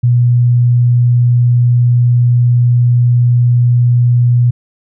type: tone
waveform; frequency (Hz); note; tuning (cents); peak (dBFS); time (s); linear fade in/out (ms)
sine; 121.5; B2; -28; -6; 0.03-4.51; 10
effects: none